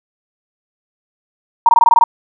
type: tone bursts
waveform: sine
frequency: 932.3 Hz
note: A#5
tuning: in tune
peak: -5 dBFS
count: 8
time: 1.66-2.039 s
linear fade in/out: 2 ms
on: 29 ms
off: 21 ms
effects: none